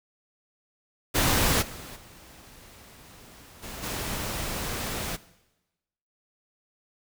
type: noise with level steps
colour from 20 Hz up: pink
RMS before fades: -23 / -42 / -50 / -39 / -32 dBFS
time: 1.14-5.17 s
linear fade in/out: 20 ms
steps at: 1.61 / 1.95 / 3.62 / 3.82 s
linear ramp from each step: 20 ms
effects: noise-tail reverb RT60 1.0 s tail -18 dB re dry